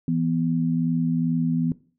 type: tone pair together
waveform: sine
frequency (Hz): 165.39 / 247.8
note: E3 / B3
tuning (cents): +6 / +6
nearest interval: perfect fifth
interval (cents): 700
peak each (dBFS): -23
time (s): 0.08-1.72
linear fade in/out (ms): 2
effects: noise-tail reverb RT60 0.4 s tail -18 dB re dry